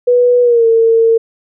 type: tone with pitch glide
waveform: sine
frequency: 490 to 454.6 Hz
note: B4 to A#4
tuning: -14 to -43 cents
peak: -6 dBFS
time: 0.07-1.18 s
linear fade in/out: 10 ms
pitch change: -129 cents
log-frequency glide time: 0.42-0.66 s
effects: none